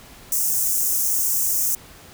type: high-pass noise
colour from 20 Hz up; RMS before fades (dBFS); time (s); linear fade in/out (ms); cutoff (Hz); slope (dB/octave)
white; -21; 0.32-1.75; 2; 5900; 48
effects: pink hiss -45 dBFS RMS until 2.13 s